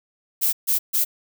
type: noise bursts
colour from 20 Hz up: violet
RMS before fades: -20 dBFS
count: 3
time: 0.41-1.05 s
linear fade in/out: 20 ms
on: 120 ms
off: 140 ms
effects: none